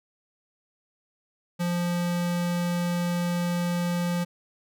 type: tone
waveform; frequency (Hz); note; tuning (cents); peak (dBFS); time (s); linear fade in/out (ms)
square; 174.61; F3; 0; -25; 1.59-4.25; 20
effects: none